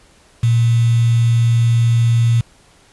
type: tone with quantisation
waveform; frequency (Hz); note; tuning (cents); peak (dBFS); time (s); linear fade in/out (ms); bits
sine; 116.9; A#2; +5; -10; 0.43-2.41; 5; 5
effects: pink hiss -50 dBFS RMS until 2.92 s + resampled to 24000 Hz